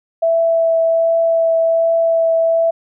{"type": "tone with vibrato", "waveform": "sine", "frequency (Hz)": 660, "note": "E5", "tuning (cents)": 2, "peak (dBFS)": -11, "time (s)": [0.22, 2.71], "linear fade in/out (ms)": 10, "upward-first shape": "triangle", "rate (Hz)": 1.3, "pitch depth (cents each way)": 10, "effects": []}